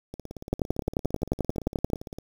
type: two click trains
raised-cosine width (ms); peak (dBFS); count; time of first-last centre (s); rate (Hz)
2; -24 / -10; 37 / 17; 0.14-2.185 / 0.53-1.934; 17.6 / 11.4
effects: 7-bit